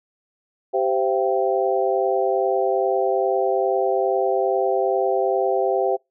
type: harmonic tone with a mistuned harmonic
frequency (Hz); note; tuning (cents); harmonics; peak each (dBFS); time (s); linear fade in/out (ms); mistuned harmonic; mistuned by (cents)
130; C3; -11; 3 / 4 / 5 / 6; -22 / -23 / -24 / -25; 0.73-5.97; 20; 5; +72
effects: noise-tail reverb RT60 0.2 s tail -25 dB re dry